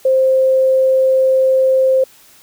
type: tone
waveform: sine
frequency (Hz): 525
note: C5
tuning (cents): +6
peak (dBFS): -9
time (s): 0.05-2.04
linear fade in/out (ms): 5
effects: white hiss -46 dBFS RMS until 2.42 s